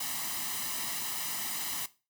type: noise with comb filter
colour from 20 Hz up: white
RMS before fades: -35 dBFS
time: 0-1.86 s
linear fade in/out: 5 ms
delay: 1 ms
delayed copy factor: +0.65
effects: noise-tail reverb RT60 0.3 s tail -17 dB re dry + high-pass 150 Hz 12 dB/octave